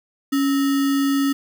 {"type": "tone with sample-and-hold", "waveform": "sine", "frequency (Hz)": 277.2, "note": "C#4", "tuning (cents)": 0, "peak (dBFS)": -16, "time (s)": [0.32, 1.33], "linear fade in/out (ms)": 10, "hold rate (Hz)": 1575, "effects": []}